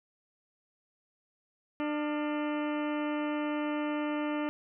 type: harmonic tone with a mistuned harmonic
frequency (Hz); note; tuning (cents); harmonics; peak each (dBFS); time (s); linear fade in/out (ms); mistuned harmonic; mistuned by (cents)
298.5; D4; +28; 1 / 2 / 3 / 4 / 5 / 6 / 7 / 8 / 9 / 10; -31 / -37 / -41 / -43 / -45 / -47 / -48 / -49 / -50 / -51; 1.8-4.49; 0; 5; -97
effects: none